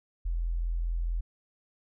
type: tone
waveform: sine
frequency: 42.25 Hz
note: E1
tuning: 43 cents sharp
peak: -27 dBFS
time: 0.25-1.21 s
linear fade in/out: 10 ms
effects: none